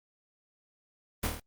pink noise with echo, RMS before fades -30 dBFS, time 1.23-1.27 s, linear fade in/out 5 ms, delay 26 ms, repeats 5, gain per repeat -3 dB, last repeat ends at 1.4 s, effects Opus 32 kbps

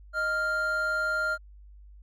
triangle tone pair together, 622.9 / 1396.9 Hz, D#5 / F6, +2 / 0 cents, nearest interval octave + major second, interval 1398 cents, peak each -32 / -24 dBFS, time 0.13-1.38 s, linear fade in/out 50 ms, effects added 50 Hz sine -47 dBFS peak until 2.02 s

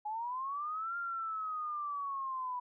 sine linear two-way sweep, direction up then down, 830 to 1400 to 981 Hz, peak -35 dBFS, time 0.05-2.6 s, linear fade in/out 10 ms, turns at 0.97 s, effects none

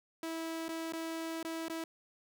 sawtooth tone with dropouts, 326.4 Hz, E4, 17 cents flat, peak -33 dBFS, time 0.23-1.84 s, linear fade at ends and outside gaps 2 ms, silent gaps 0.683-0.69 / 0.924-0.934 / 1.429-1.448 / 1.683-1.698 s, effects none

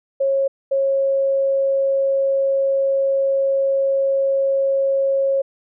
sine tone pair in turn, 545 / 545 Hz, C#5 / C#5, -29 / -29 cents, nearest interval unison, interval 0 cents, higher neither, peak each -15 dBFS, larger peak neither, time 0.2-0.48 / 0.71-5.42 s, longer second, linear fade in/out 10 ms, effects none

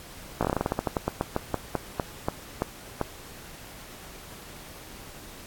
slowing click train, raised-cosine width 1 ms, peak -10 dBFS, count 22, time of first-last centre 0.41-3.013 s, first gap 17 ms, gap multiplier 1.17, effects pink hiss -45 dBFS RMS until 5.46 s + AAC 64 kbps

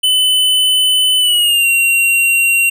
square tone with pitch glide, 3017 to 2751 Hz, F#7 to F7, +33 to -27 cents, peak -10 dBFS, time 0.03-2.7 s, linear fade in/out 10 ms, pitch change -160 cents, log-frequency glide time 1.18-1.67 s, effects none

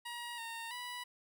15% pulse tone with pitch steps, 953 / 918 / 982 Hz, A#5 / A#5 / B5, +38 / -27 / -10 cents, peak -35 dBFS, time 0.05-1.04 s, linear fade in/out 10 ms, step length 330 ms, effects none

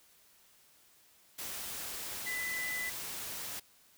sine tone in noise, 1998 Hz, B6, 20 cents sharp, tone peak -35 dBFS, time 2.26-2.9 s, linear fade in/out 10 ms, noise white, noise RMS -41 dBFS, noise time 1.38-3.6 s, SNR +3 dB, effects white hiss -64 dBFS RMS until 3.97 s

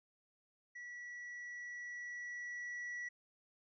triangle tone with level ramp, 1943 Hz, B6, 29 cents flat, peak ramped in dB -45 to -39 dBFS, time 0.75-3.09 s, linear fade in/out 10 ms, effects resampled to 16000 Hz

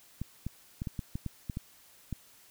clicks, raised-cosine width 5 ms, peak -22 dBFS, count 10, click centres 0.216 / 0.466 / 0.819 / 0.872 / 0.992 / 1.155 / 1.263 / 1.498 / 1.571 / 2.127 s, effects white hiss -59 dBFS RMS until 2.5 s

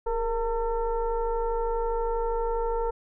sine tone with frequency modulation, 466.2 Hz, A#4, in tune, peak -24 dBFS, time 0.06-2.91 s, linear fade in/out 10 ms, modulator 440 Hz, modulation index 1.1, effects none

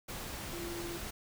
sine tone in noise, 343.1 Hz, F4, 31 cents flat, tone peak -40 dBFS, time 0.53-0.98 s, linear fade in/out 10 ms, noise pink, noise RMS -42 dBFS, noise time 0.08-1.11 s, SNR -1 dB, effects none

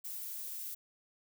violet noise, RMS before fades -42 dBFS, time 0.04-0.75 s, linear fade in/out 10 ms, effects none

